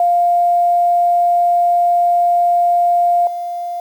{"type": "tone with level steps", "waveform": "sine", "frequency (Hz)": 699, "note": "F5", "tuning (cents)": 1, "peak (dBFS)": [-10, -20], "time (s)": [0, 3.8], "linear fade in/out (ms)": 2, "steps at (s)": 3.27, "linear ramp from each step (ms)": 2, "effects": ["7-bit"]}